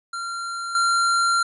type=tone with level steps; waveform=square; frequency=1378 Hz; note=F6; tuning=24 cents flat; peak=-28 / -18 dBFS; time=0.13-1.43 s; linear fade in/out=5 ms; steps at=0.75 s; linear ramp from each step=2 ms; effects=resampled to 24000 Hz